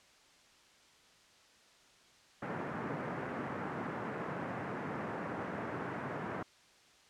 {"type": "band-pass noise", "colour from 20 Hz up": "pink", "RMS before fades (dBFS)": -40, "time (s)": [2.42, 6.43], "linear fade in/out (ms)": 5, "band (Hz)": [130, 1800], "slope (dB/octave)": 24, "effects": ["white hiss -63 dBFS RMS until 7.09 s", "low-pass 6000 Hz 12 dB/octave"]}